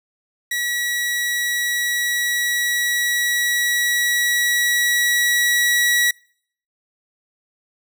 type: tone with level ramp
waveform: sawtooth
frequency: 1930 Hz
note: B6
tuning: 40 cents flat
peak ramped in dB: -17 to -11 dBFS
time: 0.51-6.11 s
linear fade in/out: 5 ms
effects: noise-tail reverb RT60 0.6 s tail -26 dB re dry